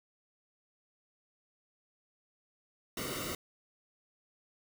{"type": "noise with comb filter", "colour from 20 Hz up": "pink", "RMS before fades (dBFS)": -38, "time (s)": [2.97, 3.35], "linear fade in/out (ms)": 2, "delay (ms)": 1.2, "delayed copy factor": -0.8, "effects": []}